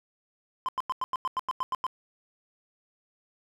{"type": "tone bursts", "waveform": "triangle", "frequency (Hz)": 1034, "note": "C6", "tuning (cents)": -21, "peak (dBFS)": -24, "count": 11, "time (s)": [0.66, 1.866], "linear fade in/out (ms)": 0, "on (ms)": 26, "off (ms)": 92, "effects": []}